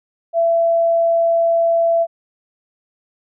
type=tone; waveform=sine; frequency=670 Hz; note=E5; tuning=28 cents sharp; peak=-12 dBFS; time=0.33-2.07 s; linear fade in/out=50 ms; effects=none